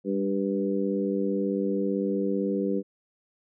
harmonic tone with a mistuned harmonic, 98 Hz, G2, in tune, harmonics 2 / 3 / 4 / 5, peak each -28 / -30 / -30 / -31 dBFS, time 0.04-2.83 s, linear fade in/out 50 ms, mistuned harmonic 2, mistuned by +23 cents, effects none

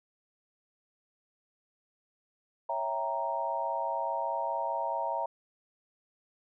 sine chord, C# diminished seventh, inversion none, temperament equal, 554.4 / 659.3 / 784 / 932.3 Hz, C#5 / E5 / G5 / Bb5, 0 / 0 / 0 / 0 cents, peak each -38 / -35 / -38 / -32 dBFS, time 2.69-5.26 s, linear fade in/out 5 ms, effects none

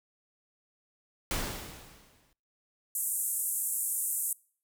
pink noise with exponential decay, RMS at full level -30 dBFS, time 1.31-2.33 s, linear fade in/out 1 ms, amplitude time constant 220 ms
pink band-pass noise, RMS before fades -32 dBFS, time 2.95-4.33 s, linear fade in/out 2 ms, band 7900 to 14000 Hz, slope 48 dB/octave
effects noise-tail reverb RT60 0.5 s tail -25 dB re dry

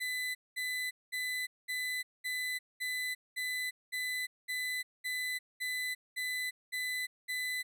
35% pulse tone bursts, 2005 Hz, B6, 26 cents sharp, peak -32 dBFS, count 14, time 0-7.63 s, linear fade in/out 20 ms, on 350 ms, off 210 ms, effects none

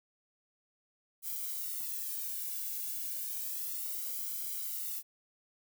violet noise with flanger, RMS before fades -38 dBFS, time 1.22-5.03 s, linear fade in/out 50 ms, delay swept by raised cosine 1.1 to 1.62 ms, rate 0.32 Hz, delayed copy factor -0.95, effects none

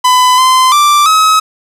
45% pulse tone with pitch steps, 1004 / 1031 / 1176 / 1278 Hz, B5 / C6 / D6 / D#6, +28 / -26 / +2 / +46 cents, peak -5 dBFS, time 0.04-1.4 s, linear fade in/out 10 ms, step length 340 ms, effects low-pass 12000 Hz 12 dB/octave + 7-bit

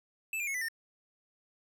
square tone with pitch steps, 2629 / 2397 / 2185 / 1992.4 / 1816.5 Hz, E7 / D7 / C#7 / B6 / A#6, -5 / +35 / -26 / +15 / -45 cents, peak -33 dBFS, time 0.33-0.685 s, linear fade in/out 2 ms, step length 71 ms, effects 12-bit

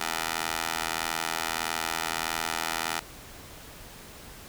15% pulse tone with high-pass filter, 81.6 Hz, E2, 17 cents flat, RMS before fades -31 dBFS, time 0-3 s, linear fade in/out 10 ms, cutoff 940 Hz, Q 0.71, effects pink hiss -46 dBFS RMS until 4.48 s

